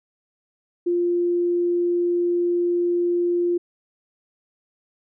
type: tone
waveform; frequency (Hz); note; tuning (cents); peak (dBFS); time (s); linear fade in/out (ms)
sine; 349.2; F4; 0; -18; 0.86-3.58; 10
effects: none